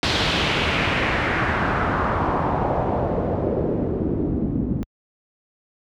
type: noise with low-pass filter sweep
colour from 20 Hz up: pink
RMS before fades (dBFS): -21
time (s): 0.03-4.83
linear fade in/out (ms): 0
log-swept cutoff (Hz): 4100 to 230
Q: 2
effects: high-pass 60 Hz 12 dB/octave